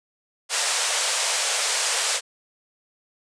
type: band-pass noise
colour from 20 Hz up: white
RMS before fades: -24 dBFS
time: 0.49-2.21 s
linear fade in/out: 50 ms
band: 460 to 9100 Hz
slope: 48 dB/octave
effects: none